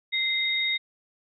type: tone pair together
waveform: sine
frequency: 2084 / 3729 Hz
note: C7 / A#7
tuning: -7 / 0 cents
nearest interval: minor seventh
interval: 1007 cents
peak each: -26 dBFS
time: 0.12-0.78 s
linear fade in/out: 20 ms
effects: none